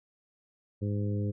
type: harmonic tone with a mistuned harmonic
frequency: 102.6 Hz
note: G#2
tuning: 21 cents flat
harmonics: 1 / 2 / 3 / 4 / 5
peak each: -29 / -35 / -39 / -41 / -43 dBFS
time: 0.81-1.32 s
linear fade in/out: 20 ms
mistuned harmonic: 1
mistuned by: +19 cents
effects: none